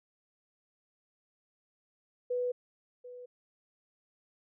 sine tone with echo, 493.9 Hz, B4, in tune, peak -29 dBFS, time 2.3-2.52 s, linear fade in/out 10 ms, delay 740 ms, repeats 1, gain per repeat -15 dB, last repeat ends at 3.26 s, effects none

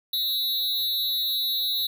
square tone with amplitude modulation, 3901 Hz, B7, 22 cents flat, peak -20 dBFS, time 0.13-1.87 s, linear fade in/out 5 ms, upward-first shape sine, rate 294 Hz, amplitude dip 95%, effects none

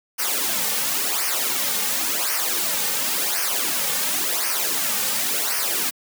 white noise with flanger, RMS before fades -23 dBFS, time 0.18-5.91 s, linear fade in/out 20 ms, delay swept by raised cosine 0.26 to 3.06 ms, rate 0.93 Hz, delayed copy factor -0.75, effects high-pass 200 Hz 12 dB/octave

